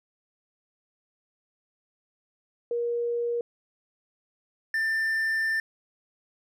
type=tone pair in turn; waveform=sine / triangle; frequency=474 / 1785.8 Hz; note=A#4 / A6; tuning=+29 / +25 cents; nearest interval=octave + major seventh; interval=2296 cents; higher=second; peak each=-25 / -22 dBFS; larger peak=second; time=2.71-3.41 / 4.74-5.6 s; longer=second; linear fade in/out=2 ms; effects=none